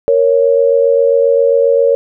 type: tone pair together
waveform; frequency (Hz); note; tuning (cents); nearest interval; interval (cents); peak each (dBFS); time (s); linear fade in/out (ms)
sine; 466.9 / 554.4; A#4 / C#5; +3 / 0; minor third; 297; -10; 0.08-1.95; 0
effects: none